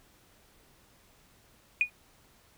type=tone with exponential decay; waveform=sine; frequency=2457 Hz; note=D#7; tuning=22 cents flat; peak=-17 dBFS; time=1.81-1.9 s; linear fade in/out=1 ms; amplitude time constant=19 ms; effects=tanh soft clip ceiling -13 dBFS + pink hiss -62 dBFS RMS until 2.57 s